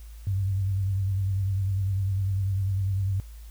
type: tone with vibrato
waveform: sine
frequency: 96.9 Hz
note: G2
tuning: 20 cents flat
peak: -23 dBFS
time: 0.27-3.2 s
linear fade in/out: 0 ms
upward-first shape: sine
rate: 10 Hz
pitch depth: 53 cents each way
effects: added 55 Hz sine -40 dBFS peak until 3.5 s + white hiss -57 dBFS RMS until 3.5 s